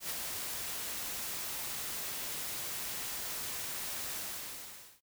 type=noise with ADSR envelope; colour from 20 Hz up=white; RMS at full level=-36 dBFS; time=0-5.01 s; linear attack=95 ms; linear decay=40 ms; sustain=-3 dB; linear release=860 ms; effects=noise-tail reverb RT60 0.1 s tail -20 dB re dry